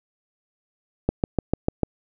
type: click train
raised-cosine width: 2 ms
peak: -6 dBFS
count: 6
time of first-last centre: 1.09-1.833 s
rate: 6.73 Hz
effects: none